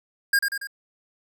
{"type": "tone with echo", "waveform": "square", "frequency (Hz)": 1618, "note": "G#6", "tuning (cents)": -46, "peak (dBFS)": -17, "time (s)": [0.33, 0.39], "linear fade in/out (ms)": 5, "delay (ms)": 94, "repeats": 3, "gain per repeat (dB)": -5, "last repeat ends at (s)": 0.672, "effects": []}